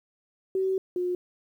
sine tone pair in turn, 380.2 / 358.9 Hz, F#4 / F4, +47 / +47 cents, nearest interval minor second, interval 100 cents, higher first, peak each -23 / -25 dBFS, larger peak first, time 0.55-0.78 / 0.96-1.15 s, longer first, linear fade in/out 2 ms, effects 10-bit

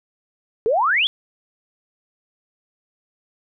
sine exponential sweep, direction up, 415.3 to 3520 Hz, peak -15 dBFS, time 0.66-1.07 s, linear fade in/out 0 ms, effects none

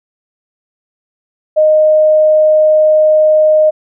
sine tone, 618 Hz, D#5, 12 cents flat, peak -5 dBFS, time 1.56-3.71 s, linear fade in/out 20 ms, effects none

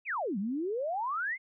sine exponential two-way sweep, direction down then up, 2744 to 184.9 to 2187 Hz, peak -30 dBFS, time 0.05-1.38 s, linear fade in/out 50 ms, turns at 0.38 s, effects none

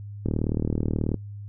click train, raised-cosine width 3 ms, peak -12 dBFS, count 35, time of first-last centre 0.26-1.143 s, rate 38.5 Hz, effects noise-tail reverb RT60 0.2 s tail -26 dB re dry + added 102 Hz sine -35 dBFS peak until 1.48 s

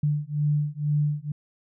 sine beating tone pair, 147.1 / 149.2 Hz, D3 / D3, +3 / +28 cents, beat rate 2.1 Hz, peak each -25 dBFS, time 0.03-1.32 s, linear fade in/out 5 ms, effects none

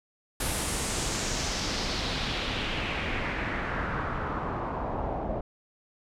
pink noise with low-pass filter sweep, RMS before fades -31 dBFS, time 0.4-5.41 s, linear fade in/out 5 ms, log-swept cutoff 11000 to 660 Hz, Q 2.2, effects none

